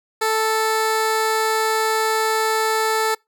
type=tone; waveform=15% pulse; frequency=440 Hz; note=A4; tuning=in tune; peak=-11 dBFS; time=0.21-3.15 s; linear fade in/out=10 ms; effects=noise-tail reverb RT60 0.2 s tail -26 dB re dry